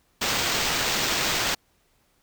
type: noise with sample-and-hold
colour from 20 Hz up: blue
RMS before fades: -25 dBFS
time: 0.21-1.55 s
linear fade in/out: 10 ms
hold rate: 11025 Hz
effects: pink hiss -66 dBFS RMS until 2.22 s